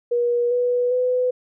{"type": "tone with pitch steps", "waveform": "sine", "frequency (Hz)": [479.9, 490.6, 501.4], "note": ["B4", "B4", "B4"], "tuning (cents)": [-50, -12, 26], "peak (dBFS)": -17, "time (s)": [0.11, 1.31], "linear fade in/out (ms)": 10, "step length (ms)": 400, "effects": []}